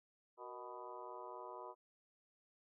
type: harmonic tone with a mistuned harmonic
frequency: 124 Hz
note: B2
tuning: 7 cents sharp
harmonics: 3 / 4 / 5 / 6 / 7 / 8 / 9 / 10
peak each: -55 / -55 / -55 / -59 / -59 / -51 / -62 / -59 dBFS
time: 0.37-1.75 s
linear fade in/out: 50 ms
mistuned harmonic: 4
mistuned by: -83 cents
effects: none